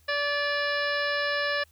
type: harmonic tone with a mistuned harmonic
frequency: 578 Hz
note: D5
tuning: 28 cents flat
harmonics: 1 / 2 / 3 / 4 / 5 / 6 / 7 / 8 / 9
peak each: -30 / -34 / -28 / -38 / -38 / -44 / -38 / -44 / -38 dBFS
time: 0.08-1.64 s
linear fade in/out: 10 ms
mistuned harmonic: 4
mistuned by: +49 cents
effects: added 78 Hz sine -59 dBFS peak until 1.71 s + white hiss -64 dBFS RMS until 1.71 s